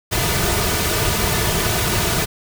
pink noise with comb filter, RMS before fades -19 dBFS, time 0.11-2.26 s, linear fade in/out 20 ms, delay 3.7 ms, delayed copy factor -0.6, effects none

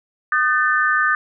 sine tone cluster, 1227 / 1525 / 1774 Hz, D#6 / G6 / A6, -25 / -48 / +14 cents, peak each -19 dBFS, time 0.32-1.15 s, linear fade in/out 2 ms, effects none

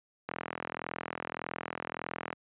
click train, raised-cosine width 0.5 ms, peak -19 dBFS, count 86, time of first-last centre 0.29-2.328 s, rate 41.7 Hz, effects high-pass 150 Hz 12 dB/octave + resampled to 8000 Hz

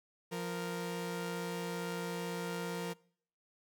sawtooth tone pair together, 174.63 / 466.2 Hz, F3 / A#4, 0 / 0 cents, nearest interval octave + perfect fourth, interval 1700 cents, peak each -35 / -36 dBFS, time 0.31-2.94 s, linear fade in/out 20 ms, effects noise-tail reverb RT60 0.6 s tail -24 dB re dry

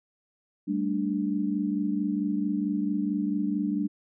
sine chord, G suspended second, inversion none, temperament just, 196 / 220.5 / 294 Hz, G3 / A3 / D4, 0 / +4 / +2 cents, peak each -29 / -31 / -28 dBFS, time 0.67-3.88 s, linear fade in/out 20 ms, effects none

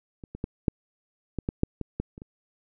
clicks, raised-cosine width 3 ms, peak -28 / -24 / -16 / -8 / -16 / -14 / -8 / -18 / -15 / -29 / -28 dBFS, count 11, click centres 0.238 / 0.35 / 0.441 / 0.682 / 1.387 / 1.489 / 1.634 / 1.813 / 2 / 2.179 / 2.219 s, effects none

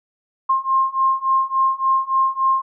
sine beating tone pair, 1061 / 1064.5 Hz, C6 / C6, +24 / +30 cents, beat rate 3.5 Hz, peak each -19 / -18 dBFS, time 0.49-2.62 s, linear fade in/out 10 ms, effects none

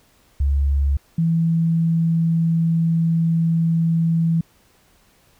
sine tone pair in turn, 70 / 165.01 Hz, C#2 / E3, +18 / +2 cents, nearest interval octave + minor third, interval 1484 cents, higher second, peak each -15 dBFS, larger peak neither, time 0.4-0.97 / 1.18-4.41 s, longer second, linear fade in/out 5 ms, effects pink hiss -57 dBFS RMS until 5.39 s

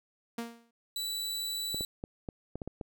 sawtooth tone with exponential decay, 233.1 Hz, A#3, in tune, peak -28 dBFS, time 0.38-0.71 s, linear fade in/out 5 ms, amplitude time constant 71 ms
sawtooth tone, 3951 Hz, B7, in tune, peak -30 dBFS, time 0.96-1.85 s, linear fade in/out 2 ms
clicks, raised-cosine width 2 ms, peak -24 dBFS, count 8, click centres 1.745 / 1.809 / 2.039 / 2.288 / 2.556 / 2.618 / 2.676 / 2.812 s
effects none

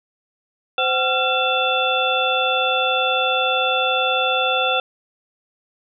sine tone cluster, 517 / 755 / 1373 / 2673 / 3482 Hz, C5 / F#5 / F6 / E7 / A7, -21 / +35 / -30 / +23 / -19 cents, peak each -23 dBFS, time 0.78-4.8 s, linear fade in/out 2 ms, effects none

